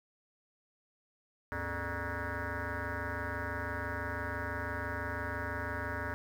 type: tone with frequency modulation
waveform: sine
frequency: 770 Hz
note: G5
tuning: 31 cents flat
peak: -33 dBFS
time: 1.52-6.14 s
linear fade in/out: 0 ms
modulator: 174 Hz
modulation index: 5.8
effects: tanh soft clip ceiling -30 dBFS + 10-bit